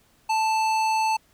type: tone with hard clipping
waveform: sine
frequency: 880 Hz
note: A5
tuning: in tune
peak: -22 dBFS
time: 0.29-1.17 s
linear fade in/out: 10 ms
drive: 15 dB
effects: pink hiss -61 dBFS RMS until 1.33 s